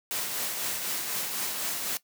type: noise with tremolo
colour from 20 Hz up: white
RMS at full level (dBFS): -30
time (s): 0.11-1.97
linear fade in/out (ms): 0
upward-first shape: triangle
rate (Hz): 4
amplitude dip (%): 40
effects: noise-tail reverb RT60 0.1 s tail -17 dB re dry + high-pass 150 Hz 12 dB/octave